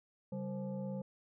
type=tone with frequency modulation; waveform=sine; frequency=194.4 Hz; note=G3; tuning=14 cents flat; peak=-37 dBFS; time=0.32-1.02 s; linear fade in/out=5 ms; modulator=332 Hz; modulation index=1; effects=none